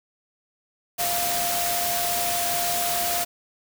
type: tone in noise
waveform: sine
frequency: 698.5 Hz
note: F5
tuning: in tune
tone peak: -27 dBFS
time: 0.98-3.25 s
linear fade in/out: 20 ms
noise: white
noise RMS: -26 dBFS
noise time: 0.98-3.25 s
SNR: -4 dB
effects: none